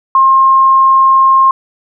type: tone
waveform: sine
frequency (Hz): 1066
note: C6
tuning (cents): +32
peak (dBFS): -4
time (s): 0.15-1.51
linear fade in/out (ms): 2
effects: none